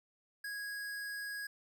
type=tone; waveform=square; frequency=1654 Hz; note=G#6; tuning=8 cents flat; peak=-40 dBFS; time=0.44-1.47 s; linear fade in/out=5 ms; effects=none